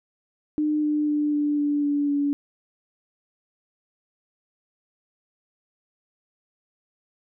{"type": "tone with pitch steps", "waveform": "sine", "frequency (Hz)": [302.3, 299.5, 296.8, 294, 291.3, 288.6, 286], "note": ["D#4", "D4", "D4", "D4", "D4", "D4", "D4"], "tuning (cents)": [-50, 34, 18, 2, -14, -30, -46], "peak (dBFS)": -20, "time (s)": [0.58, 2.33], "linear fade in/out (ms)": 0, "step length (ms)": 250, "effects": []}